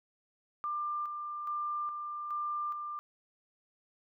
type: tone with tremolo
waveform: sine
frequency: 1192 Hz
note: D6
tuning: 25 cents sharp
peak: -32 dBFS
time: 0.64-2.99 s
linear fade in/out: 0 ms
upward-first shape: square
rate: 1.2 Hz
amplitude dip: 40%
effects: none